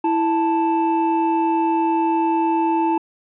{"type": "tone pair together", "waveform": "triangle", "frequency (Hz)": [329.6, 879.9], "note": ["E4", "A5"], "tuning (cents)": [0, 0], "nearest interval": "octave + perfect fourth", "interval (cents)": 1700, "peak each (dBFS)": -17, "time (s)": [0.04, 2.98], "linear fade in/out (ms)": 5, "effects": ["resampled to 8000 Hz"]}